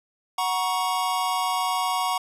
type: chord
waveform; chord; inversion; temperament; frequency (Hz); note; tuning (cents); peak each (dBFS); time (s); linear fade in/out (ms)
square; F# major; none; equal with one note detuned; 740 / 947.5 / 1108.7; F#5 / A#5 / C#6; 0 / +28 / 0; -28; 0.38-2.18; 5
effects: resampled to 32000 Hz